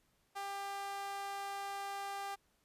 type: tone with high-pass filter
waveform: sawtooth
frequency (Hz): 397.6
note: G4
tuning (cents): +25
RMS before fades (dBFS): -42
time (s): 0.35-2.36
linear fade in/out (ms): 20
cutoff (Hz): 830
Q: 2.4
effects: pink hiss -75 dBFS RMS until 2.64 s + resampled to 32000 Hz